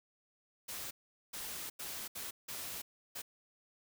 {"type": "noise bursts at uneven times", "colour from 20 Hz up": "white", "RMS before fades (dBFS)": -43, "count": 6, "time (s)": [[0.68, 0.91], [1.33, 1.7], [1.79, 2.08], [2.15, 2.31], [2.48, 2.82], [3.15, 3.22]], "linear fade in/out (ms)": 10, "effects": []}